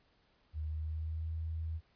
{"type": "tone with pitch glide", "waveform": "sine", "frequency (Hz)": [77.2, 80.62], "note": ["D#2", "E2"], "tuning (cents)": [-13, -38], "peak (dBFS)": -35, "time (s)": [0.53, 1.81], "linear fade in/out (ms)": 50, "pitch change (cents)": 75, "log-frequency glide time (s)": [0.63, 1.3], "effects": ["pink hiss -71 dBFS RMS until 1.95 s", "resampled to 11025 Hz"]}